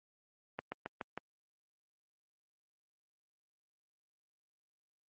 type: slowing click train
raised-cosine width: 0.5 ms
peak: -23 dBFS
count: 5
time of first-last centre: 0.59-1.176 s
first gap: 130 ms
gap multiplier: 1.08
effects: high-pass 150 Hz 12 dB/octave + Opus 24 kbps